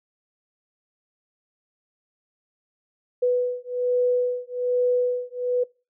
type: beating tone pair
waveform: sine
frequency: 493.9 / 495.1 Hz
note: B4 / B4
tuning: 0 / +4 cents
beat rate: 1.2 Hz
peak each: -23 dBFS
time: 3.22-5.64 s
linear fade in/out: 10 ms
effects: noise-tail reverb RT60 0.3 s tail -23 dB re dry